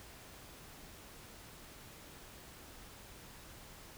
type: silence
effects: pink hiss -54 dBFS RMS until 3.97 s